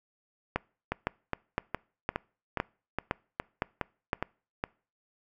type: two click trains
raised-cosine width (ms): 0.5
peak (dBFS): -12 / -14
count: 8 / 10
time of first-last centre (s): 0.56-4.131 / 0.92-4.639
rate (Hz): 1.96 / 2.42
effects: noise-tail reverb RT60 0.4 s tail -25 dB re dry